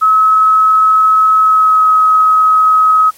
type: tone with pitch glide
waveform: sine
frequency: 1286 to 1272.7 Hz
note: E6 to D#6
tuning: -43 to +39 cents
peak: -5 dBFS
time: 0.01-3.11 s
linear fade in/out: 20 ms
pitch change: -18 cents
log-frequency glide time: 1.4-1.87 s
effects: white hiss -42 dBFS RMS until 3.17 s + MP3 64 kbps